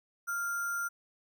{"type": "tone with sample-and-hold", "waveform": "sine", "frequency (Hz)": 1396.9, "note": "F6", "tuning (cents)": 0, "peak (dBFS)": -31, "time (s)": [0.27, 0.89], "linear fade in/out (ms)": 20, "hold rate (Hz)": 7350, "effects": []}